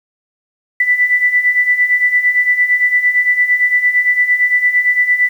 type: beating tone pair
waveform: sine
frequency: 1975 / 1983.8 Hz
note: B6 / B6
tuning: 0 / +7 cents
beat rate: 8.8 Hz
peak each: -16 / -11 dBFS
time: 0.8-5.29 s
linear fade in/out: 5 ms
effects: 7-bit